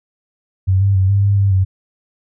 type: tone with pitch steps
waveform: sine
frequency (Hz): 94.7 / 98.8 / 94.8 / 99.6 / 100.4 / 99 / 94.7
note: F#2 / G2 / F#2 / G2 / G2 / G2 / F#2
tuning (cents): +41 / +14 / +43 / +28 / +42 / +18 / +41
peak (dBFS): -10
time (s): 0.67-1.65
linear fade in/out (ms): 20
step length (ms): 140
effects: none